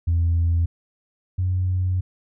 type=tone pair in turn; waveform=sine; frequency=84.3 / 91.79 Hz; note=E2 / F#2; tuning=+39 / -13 cents; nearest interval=minor second; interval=148 cents; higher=second; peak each=-15 / -18 dBFS; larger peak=first; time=0.07-0.66 / 1.38-2.01 s; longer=second; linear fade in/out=10 ms; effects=tanh soft clip ceiling -14 dBFS